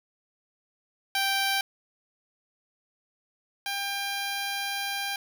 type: tone pair in turn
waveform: 10% pulse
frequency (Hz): 784 / 797.2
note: G5 / G5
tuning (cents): 0 / +29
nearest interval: unison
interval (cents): 29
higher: second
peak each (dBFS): -16 / -21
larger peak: first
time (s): 1.15-1.61 / 3.66-5.16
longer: second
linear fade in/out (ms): 2
effects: 9-bit